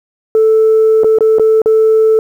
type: tone with dropouts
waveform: sine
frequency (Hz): 440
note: A4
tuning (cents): 0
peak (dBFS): -4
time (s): 0.35-2.19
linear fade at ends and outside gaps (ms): 1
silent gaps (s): 1.035-1.044 / 1.186-1.207 / 1.385-1.396 / 1.618-1.659
effects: tanh soft clip ceiling -3 dBFS + 7-bit